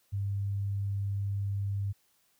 sine tone, 99.7 Hz, G2, 30 cents sharp, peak -29 dBFS, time 0.12-1.93 s, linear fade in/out 20 ms, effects white hiss -70 dBFS RMS until 2.39 s

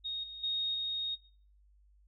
sine tone with level steps, 3729 Hz, A#7, in tune, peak -34 / -42 / -30 / -32 dBFS, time 0.04-1.16 s, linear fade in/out 20 ms, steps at 0.23 / 0.43 / 0.74 s, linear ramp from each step 10 ms, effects noise-tail reverb RT60 0.5 s tail -20 dB re dry + added 50 Hz sine -61 dBFS peak until 2.07 s

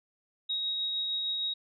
sine tone with tremolo, 3788 Hz, A#7, 27 cents sharp, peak -28 dBFS, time 0.49-1.54 s, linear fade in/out 10 ms, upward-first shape triangle, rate 6.5 Hz, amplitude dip 25%, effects none

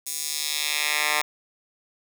10% pulse tone with high-pass filter sweep, 150 Hz, D3, 37 cents sharp, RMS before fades -26 dBFS, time 0.06-1.22 s, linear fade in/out 10 ms, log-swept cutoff 7900 to 1300 Hz, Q 1.2, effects none

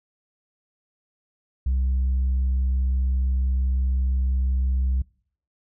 sine tone with tanh clipping, 64.7 Hz, C2, 19 cents flat, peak -20 dBFS, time 1.66-5.02 s, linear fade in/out 5 ms, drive 1 dB, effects noise-tail reverb RT60 0.6 s tail -25 dB re dry

